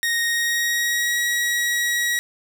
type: tone with pitch glide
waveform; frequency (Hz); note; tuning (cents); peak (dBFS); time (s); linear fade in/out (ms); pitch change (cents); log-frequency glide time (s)
sawtooth; 1864.7 to 1911.6; A#6 to A#6; 0 to +43; -16; 0.03-2.19; 0; +43; 0.25-1.2
effects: none

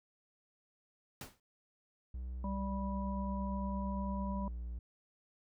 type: noise with exponential decay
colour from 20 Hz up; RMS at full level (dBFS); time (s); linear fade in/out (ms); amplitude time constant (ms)
pink; -42; 1.21-1.4; 2; 41
type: tone with pitch glide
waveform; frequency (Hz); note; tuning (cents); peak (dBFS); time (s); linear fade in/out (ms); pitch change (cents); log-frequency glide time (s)
triangle; 62.4 to 59.14; B1 to A#1; +19 to +26; -37; 2.14-4.79; 5; -93; 4.17-4.49
type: harmonic tone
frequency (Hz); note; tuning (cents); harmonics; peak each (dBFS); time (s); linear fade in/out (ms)
196; G3; 0; 1 / 3 / 5; -37 / -47 / -43; 2.44-4.48; 2
effects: none

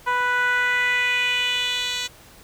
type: tone with band-pass filter sweep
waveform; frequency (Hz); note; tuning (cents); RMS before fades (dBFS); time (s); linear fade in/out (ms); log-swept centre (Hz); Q
10% pulse; 493.9; B4; 0; -22; 0.06-2.08; 20; 1100 to 4600; 2.8
effects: pink hiss -48 dBFS RMS until 2.43 s

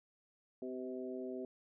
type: harmonic tone with a mistuned harmonic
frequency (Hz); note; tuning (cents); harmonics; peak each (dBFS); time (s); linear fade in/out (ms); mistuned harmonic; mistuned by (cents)
128.1; C3; -36; 2 / 3 / 4 / 5; -44 / -43 / -50 / -49; 0.62-1.45; 2; 4; -19
effects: none

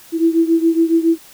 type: beating tone pair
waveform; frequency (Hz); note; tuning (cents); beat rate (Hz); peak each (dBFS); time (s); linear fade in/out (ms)
sine; 327.9 / 335.1; E4 / E4; -9 / +29; 7.2; -13 / -16; 0.12-1.18; 50
effects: white hiss -43 dBFS RMS until 1.33 s

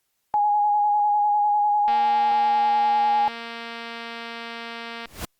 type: tone with vibrato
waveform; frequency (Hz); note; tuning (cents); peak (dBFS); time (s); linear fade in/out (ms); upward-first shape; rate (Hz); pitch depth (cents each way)
sine; 830.6; G#5; 0; -17; 0.34-3.28; 0; square; 10; 19
type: click train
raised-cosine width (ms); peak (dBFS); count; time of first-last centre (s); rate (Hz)
0.3; -19; 738; 1.88-5.057; 232
type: noise with exponential growth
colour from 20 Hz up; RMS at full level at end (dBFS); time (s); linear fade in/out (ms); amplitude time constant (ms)
pink; -28; 5-5.25; 1; 53
effects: white hiss -73 dBFS RMS until 5.39 s + Opus 48 kbps

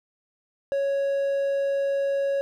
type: tone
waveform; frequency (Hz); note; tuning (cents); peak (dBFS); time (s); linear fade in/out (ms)
triangle; 554.4; C#5; 0; -20; 0.72-2.41; 0
effects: none

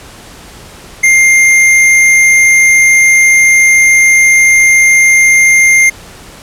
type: tone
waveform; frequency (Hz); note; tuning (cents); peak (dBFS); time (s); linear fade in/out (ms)
square; 2109; C7; +13; -4; 1.03-5.9; 10
effects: pink hiss -33 dBFS RMS until 6.42 s + low-pass 11000 Hz 12 dB/octave

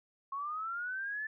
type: linear sweep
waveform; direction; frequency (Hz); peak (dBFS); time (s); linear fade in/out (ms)
sine; up; 1082 to 1760; -35; 0.32-1.27; 5
effects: none

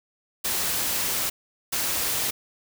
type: noise bursts at uneven times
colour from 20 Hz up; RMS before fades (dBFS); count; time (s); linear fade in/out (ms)
white; -26; 2; 0.44-1.3 / 1.72-2.31; 10
effects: none

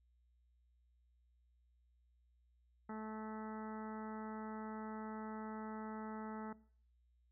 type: harmonic tone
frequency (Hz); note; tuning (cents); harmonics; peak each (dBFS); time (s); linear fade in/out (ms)
217.5; A3; -20; 1 / 2 / 3 / 4 / 5 / 6 / 7 / 8 / 9; -45 / -52 / -57 / -51 / -60 / -54 / -62 / -64 / -63; 2.89-6.53; 5
effects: noise-tail reverb RT60 0.5 s tail -19 dB re dry + added 60 Hz sine -70 dBFS peak until 7.31 s

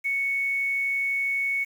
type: tone with quantisation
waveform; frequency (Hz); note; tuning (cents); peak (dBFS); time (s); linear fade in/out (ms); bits
sine; 2217; C#7; 0; -23; 0.04-1.65; 20; 8
effects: none

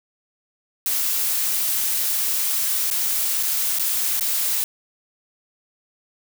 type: noise with dropouts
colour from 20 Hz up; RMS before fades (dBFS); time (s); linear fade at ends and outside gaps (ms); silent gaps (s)
blue; -22; 0.86-4.64; 1; 2.902-2.911 / 3.428-3.432 / 3.787-3.795 / 4.196-4.209
effects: none

